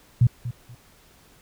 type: tone with echo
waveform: sine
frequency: 120.6 Hz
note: B2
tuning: 41 cents flat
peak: -12 dBFS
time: 0.21-0.27 s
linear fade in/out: 5 ms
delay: 240 ms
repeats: 2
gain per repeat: -14 dB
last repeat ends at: 0.75 s
effects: pink hiss -55 dBFS RMS until 1.41 s